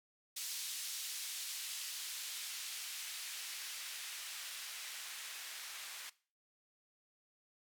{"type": "noise with band-pass filter sweep", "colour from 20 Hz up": "blue", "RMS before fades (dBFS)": -45, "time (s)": [0.36, 6.1], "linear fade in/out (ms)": 10, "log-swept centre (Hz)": [4100, 1700], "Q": 0.76, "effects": ["noise-tail reverb RT60 0.4 s tail -20 dB re dry"]}